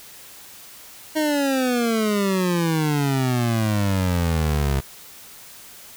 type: exponential sweep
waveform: 25% pulse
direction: down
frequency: 314.4 to 66.7 Hz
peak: -15 dBFS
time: 1.15-4.81 s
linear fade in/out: 20 ms
effects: white hiss -43 dBFS RMS until 5.96 s